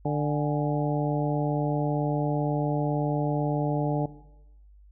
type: harmonic tone with a mistuned harmonic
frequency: 147.8 Hz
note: D3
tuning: 11 cents sharp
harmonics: 1 / 2 / 3 / 4 / 5 / 6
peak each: -27 / -30 / -32 / -33 / -34 / -35 dBFS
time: 0.05-4.06 s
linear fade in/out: 5 ms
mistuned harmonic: 6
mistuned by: -100 cents
effects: noise-tail reverb RT60 0.9 s tail -17 dB re dry + added 50 Hz sine -50 dBFS peak until 4.91 s